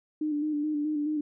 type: tone with vibrato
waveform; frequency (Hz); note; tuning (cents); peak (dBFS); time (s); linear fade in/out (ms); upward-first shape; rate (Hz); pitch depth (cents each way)
sine; 299.9; D4; +36; -26; 0.21-1.21; 5; square; 4.7; 34
effects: none